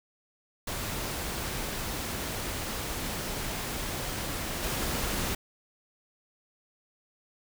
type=noise with level steps; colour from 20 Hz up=pink; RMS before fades=-34 / -31 dBFS; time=0.67-5.35 s; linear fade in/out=5 ms; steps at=4.63 s; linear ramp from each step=10 ms; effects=none